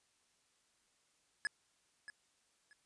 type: tone with echo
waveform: square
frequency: 1700 Hz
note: G#6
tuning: 40 cents sharp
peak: -34 dBFS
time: 1.45-1.47 s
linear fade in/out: 0 ms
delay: 630 ms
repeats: 2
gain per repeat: -13 dB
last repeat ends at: 2.73 s
effects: white hiss -75 dBFS RMS until 2.85 s + resampled to 22050 Hz